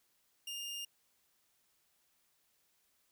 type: tone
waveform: sawtooth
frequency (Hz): 2817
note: F7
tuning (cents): +14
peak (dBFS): -37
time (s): 0.47-0.85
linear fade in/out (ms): 5
effects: white hiss -75 dBFS RMS until 3.11 s